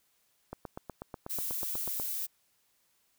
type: click train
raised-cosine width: 1 ms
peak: -25 dBFS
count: 13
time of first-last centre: 0.53-1.999 s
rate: 8.17 Hz
type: noise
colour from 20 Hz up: violet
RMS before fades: -35 dBFS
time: 1.29-2.27 s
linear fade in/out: 20 ms
effects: white hiss -72 dBFS RMS until 3.18 s